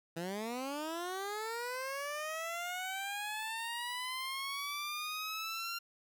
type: linear sweep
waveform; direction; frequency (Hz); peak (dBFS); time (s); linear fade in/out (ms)
15% pulse; up; 161.6 to 1388; -31; 0.16-5.79; 10
effects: none